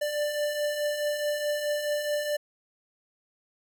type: beating tone pair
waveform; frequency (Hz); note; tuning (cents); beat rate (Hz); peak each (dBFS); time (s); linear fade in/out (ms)
square; 587.3 / 592; D5 / D5; 0 / +14; 4.7; -36 / -28; 0.01-2.37; 10
effects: none